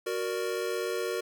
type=chord; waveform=square; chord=Gb augmented; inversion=none; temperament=equal; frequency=370 / 466.2 / 587.3 Hz; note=Gb4 / Bb4 / D5; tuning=0 / 0 / 0 cents; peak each=-34 / -33 / -39 dBFS; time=0.06-1.21 s; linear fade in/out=10 ms; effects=none